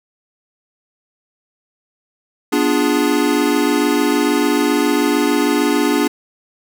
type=chord; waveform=square; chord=B diminished seventh; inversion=none; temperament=equal; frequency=246.9 / 293.7 / 349.2 / 415.3 Hz; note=B3 / D4 / F4 / Ab4; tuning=0 / 0 / 0 / 0 cents; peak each=-21 / -17 / -22 / -21 dBFS; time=2.52-6.08 s; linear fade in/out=10 ms; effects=none